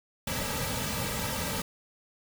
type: noise with comb filter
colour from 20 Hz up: pink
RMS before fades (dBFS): -32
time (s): 0.27-1.62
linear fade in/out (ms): 5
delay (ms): 2.8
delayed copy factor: -0.9
effects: none